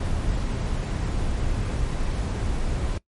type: noise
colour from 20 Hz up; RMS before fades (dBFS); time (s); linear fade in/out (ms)
brown; -25; 0-2.98; 5
effects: noise-tail reverb RT60 0.1 s tail -20 dB re dry + MP3 48 kbps